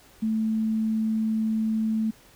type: tone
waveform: sine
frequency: 220 Hz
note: A3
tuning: in tune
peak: -22 dBFS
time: 0.22-2.11 s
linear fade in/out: 10 ms
effects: pink hiss -54 dBFS RMS until 2.35 s